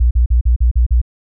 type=tone bursts; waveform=sine; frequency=59.9 Hz; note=A#1; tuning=48 cents sharp; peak=-8 dBFS; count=7; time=0-1.016 s; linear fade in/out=10 ms; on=110 ms; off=41 ms; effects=none